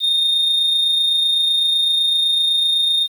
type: tone with amplitude modulation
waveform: sine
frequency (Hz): 3668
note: A#7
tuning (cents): -29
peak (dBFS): -10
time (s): 0-3.08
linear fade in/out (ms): 50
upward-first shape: sine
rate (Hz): 27.9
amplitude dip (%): 40
effects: tanh soft clip ceiling -12 dBFS + 7-bit